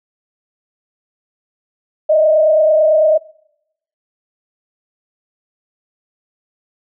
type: tone with frequency modulation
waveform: sine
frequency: 622.3 Hz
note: D#5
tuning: in tune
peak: -8 dBFS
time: 2.09-3.18 s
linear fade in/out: 10 ms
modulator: 29 Hz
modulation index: 0.75
effects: noise-tail reverb RT60 0.8 s tail -25 dB re dry